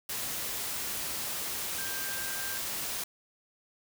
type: tone in noise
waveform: sine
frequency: 1582 Hz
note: G6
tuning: 15 cents sharp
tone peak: -40 dBFS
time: 1.78-2.58 s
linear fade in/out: 5 ms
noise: white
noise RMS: -35 dBFS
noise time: 0.09-3.04 s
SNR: -8 dB
effects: none